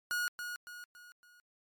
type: tone with echo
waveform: 45% pulse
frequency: 1446 Hz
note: F#6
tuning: 40 cents flat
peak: -31 dBFS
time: 0.11-0.28 s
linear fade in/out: 0 ms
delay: 280 ms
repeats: 4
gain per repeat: -7 dB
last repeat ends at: 1.4 s
effects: MP3 96 kbps